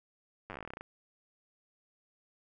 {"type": "slowing click train", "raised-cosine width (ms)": 0.5, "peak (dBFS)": -27, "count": 16, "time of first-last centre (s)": [0.5, 0.81], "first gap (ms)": 9, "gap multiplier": 1.11, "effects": []}